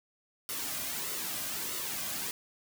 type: noise with flanger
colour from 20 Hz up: white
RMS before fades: -36 dBFS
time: 0.49-2.31 s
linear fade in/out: 0 ms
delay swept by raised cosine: 1.2 to 2.3 ms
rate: 1.6 Hz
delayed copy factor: -0.55
effects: none